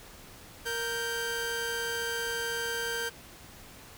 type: tone pair together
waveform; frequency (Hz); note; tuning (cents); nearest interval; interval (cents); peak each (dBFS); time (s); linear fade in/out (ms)
sawtooth; 466.2 / 1568; A#4 / G6; 0 / 0; octave + major sixth; 2100; -31 / -29; 0.65-3.1; 20
effects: pink hiss -50 dBFS RMS until 3.97 s